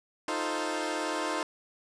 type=chord; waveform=15% pulse; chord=F dominant seventh; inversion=third; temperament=equal; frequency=311.1 / 349.2 / 440 / 523.3 Hz; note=Eb4 / F4 / A4 / C5; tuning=0 / 0 / 0 / 0 cents; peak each=-27 / -30 / -31 / -30 dBFS; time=0.28-1.43 s; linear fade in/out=2 ms; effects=resampled to 22050 Hz